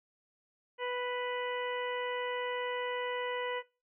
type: harmonic tone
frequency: 493.9 Hz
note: B4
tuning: in tune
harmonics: 1 / 2 / 3 / 4 / 5 / 6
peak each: -35 / -39 / -46 / -41 / -48 / -45 dBFS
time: 0.78-3.63 s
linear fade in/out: 50 ms
effects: noise-tail reverb RT60 0.3 s tail -21 dB re dry